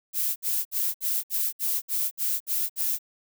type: noise bursts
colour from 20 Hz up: violet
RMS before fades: -26 dBFS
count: 10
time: 0.13-2.988 s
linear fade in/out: 50 ms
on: 230 ms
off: 62 ms
effects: none